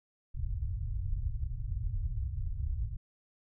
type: low-pass noise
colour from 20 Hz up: pink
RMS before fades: -34 dBFS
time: 0.34-2.97 s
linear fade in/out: 10 ms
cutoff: 120 Hz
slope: 48 dB/octave
effects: none